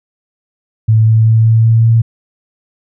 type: tone with pitch steps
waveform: sine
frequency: 110.4 / 111.17 / 111.94 / 112.72 / 113.5 / 114.29 Hz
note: A2 / A2 / A2 / A2 / A#2 / A#2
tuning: +6 / +18 / +30 / +42 / -46 / -34 cents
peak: -5 dBFS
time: 0.88-2.02 s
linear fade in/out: 10 ms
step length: 190 ms
effects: none